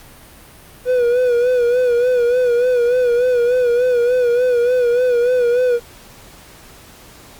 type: tone with vibrato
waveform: triangle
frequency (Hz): 490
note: B4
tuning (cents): -14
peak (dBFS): -10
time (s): 0.85-5.8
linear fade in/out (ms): 50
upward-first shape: sine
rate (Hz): 3.4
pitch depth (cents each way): 57
effects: pink hiss -42 dBFS RMS until 7.39 s + Opus 48 kbps